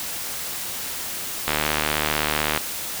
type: click train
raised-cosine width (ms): 0.3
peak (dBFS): -4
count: 84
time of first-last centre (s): 1.48-2.575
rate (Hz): 75.8
effects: white hiss -30 dBFS RMS until 3 s